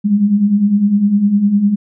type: beating tone pair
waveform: sine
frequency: 196 / 205.9 Hz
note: G3 / G#3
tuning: 0 / -15 cents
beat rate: 9.9 Hz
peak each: -17 / -10 dBFS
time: 0.04-1.76 s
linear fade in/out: 20 ms
effects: none